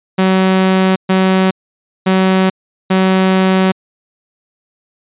sawtooth tone bursts at uneven times, 188.5 Hz, F#3, 32 cents sharp, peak -5 dBFS, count 4, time 0.18-0.96 / 1.09-1.51 / 2.06-2.5 / 2.9-3.72 s, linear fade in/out 10 ms, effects resampled to 8000 Hz

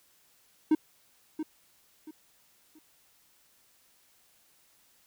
triangle tone with echo, 311.1 Hz, D#4, in tune, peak -17 dBFS, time 0.71-0.75 s, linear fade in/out 5 ms, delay 680 ms, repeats 3, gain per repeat -11 dB, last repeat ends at 2.79 s, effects white hiss -65 dBFS RMS until 5.06 s

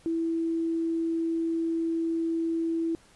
sine tone, 329.6 Hz, E4, in tune, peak -25 dBFS, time 0.06-2.95 s, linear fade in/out 0 ms, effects pink hiss -58 dBFS RMS until 3.15 s + resampled to 24000 Hz

